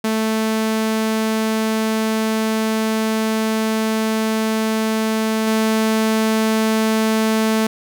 sawtooth tone with level steps, 220 Hz, A3, in tune, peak -13 / -11 dBFS, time 0.04-7.67 s, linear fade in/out 5 ms, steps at 5.47 s, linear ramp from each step 5 ms, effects none

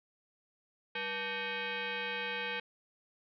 sine tone with frequency modulation, 483.4 Hz, B4, 37 cents flat, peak -34 dBFS, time 0.95-2.6 s, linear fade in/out 5 ms, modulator 679 Hz, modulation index 4.2, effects none

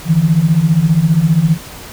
sine beating tone pair, 151.2 / 166.2 Hz, D#3 / E3, -49 / +15 cents, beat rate 15 Hz, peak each -13 / -10 dBFS, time 0.05-1.58 s, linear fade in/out 50 ms, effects pink hiss -32 dBFS RMS until 1.92 s

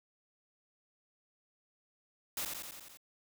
white noise with echo, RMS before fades -37 dBFS, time 2.37-2.45 s, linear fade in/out 2 ms, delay 87 ms, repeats 6, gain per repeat -3 dB, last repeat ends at 2.972 s, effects none

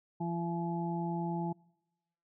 harmonic tone, 170 Hz, F3, 46 cents flat, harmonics 1 / 2 / 4 / 5, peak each -34 / -39 / -45 / -39 dBFS, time 0.2-1.53 s, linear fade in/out 10 ms, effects noise-tail reverb RT60 1.0 s tail -26 dB re dry

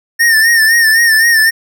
square tone with vibrato, 1812 Hz, A#6, 50 cents flat, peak -7 dBFS, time 0.19-1.51 s, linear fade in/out 20 ms, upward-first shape sine, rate 3.9 Hz, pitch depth 64 cents each way, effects none

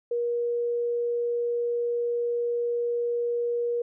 sine tone, 476.1 Hz, A#4, 37 cents sharp, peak -24 dBFS, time 0.11-3.82 s, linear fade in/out 5 ms, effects none

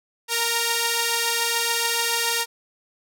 5% pulse tone pair together, 466.2 / 925.4 Hz, A#4 / A#5, 0 / -13 cents, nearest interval octave, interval 1187 cents, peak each -12 dBFS, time 0.28-2.46 s, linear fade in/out 50 ms, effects none

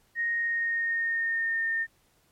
sine tone with pitch glide, 1864.7 to 1820 Hz, A#6 to A#6, 0 to -42 cents, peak -25 dBFS, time 0.15-1.87 s, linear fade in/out 50 ms, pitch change -42 cents, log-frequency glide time 0.36-1.68 s, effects pink hiss -66 dBFS RMS until 2.31 s + MP3 64 kbps

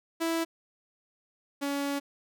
sawtooth tone pair in turn, 329.6 / 282 Hz, E4 / C#4, 0 / +30 cents, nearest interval minor third, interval 270 cents, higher first, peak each -23 / -25 dBFS, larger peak first, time 0.2-0.45 / 1.61-2 s, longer second, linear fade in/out 20 ms, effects none

